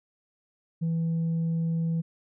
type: tone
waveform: sine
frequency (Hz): 164.81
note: E3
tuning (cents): 0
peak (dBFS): -22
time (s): 0.81-2.02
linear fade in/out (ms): 20
effects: tanh soft clip ceiling -23 dBFS